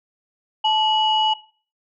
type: tone pair together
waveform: sine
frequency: 869.3 / 2924 Hz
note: A5 / F#7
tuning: -21 / -21 cents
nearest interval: octave + major sixth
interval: 2100 cents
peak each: -17 / -19 dBFS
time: 0.64-1.34 s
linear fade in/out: 10 ms
effects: noise-tail reverb RT60 0.4 s tail -17 dB re dry + tanh soft clip ceiling -8 dBFS